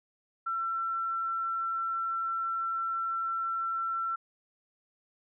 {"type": "tone", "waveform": "sine", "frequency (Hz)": 1347, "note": "E6", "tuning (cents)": 37, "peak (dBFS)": -29, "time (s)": [0.46, 4.16], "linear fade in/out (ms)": 10, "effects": []}